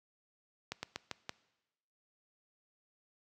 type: slowing click train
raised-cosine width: 0.2 ms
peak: -20 dBFS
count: 5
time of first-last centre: 0.72-1.294 s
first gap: 110 ms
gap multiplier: 1.18
effects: noise-tail reverb RT60 1.0 s tail -20 dB re dry + high-pass 80 Hz 12 dB/octave